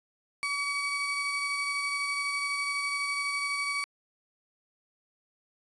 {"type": "tone pair together", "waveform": "35% pulse", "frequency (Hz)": [1140, 2268], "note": ["C#6", "C#7"], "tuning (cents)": [48, 39], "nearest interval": "octave", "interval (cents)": 1191, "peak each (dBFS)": [-33, -28], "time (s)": [0.43, 3.84], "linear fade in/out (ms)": 0, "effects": ["resampled to 22050 Hz"]}